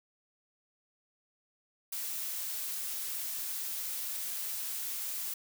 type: noise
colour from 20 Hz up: blue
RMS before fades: -37 dBFS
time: 1.92-5.34 s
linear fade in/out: 5 ms
effects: none